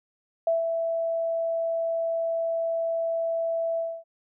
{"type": "tone with ADSR envelope", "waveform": "sine", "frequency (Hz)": 662, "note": "E5", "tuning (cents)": 7, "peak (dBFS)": -19, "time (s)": [0.47, 4.04], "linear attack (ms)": 3, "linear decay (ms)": 150, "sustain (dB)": -5, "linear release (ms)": 260, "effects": []}